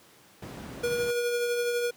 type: noise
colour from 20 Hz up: brown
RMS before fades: -33 dBFS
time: 0.42-1.11 s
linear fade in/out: 5 ms
type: tone with tremolo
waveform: square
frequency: 480.1 Hz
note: B4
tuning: 49 cents flat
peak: -25 dBFS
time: 0.83-1.91 s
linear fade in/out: 10 ms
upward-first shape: triangle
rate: 12 Hz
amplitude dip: 35%
effects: pink hiss -56 dBFS RMS until 1.96 s + high-pass 150 Hz 12 dB/octave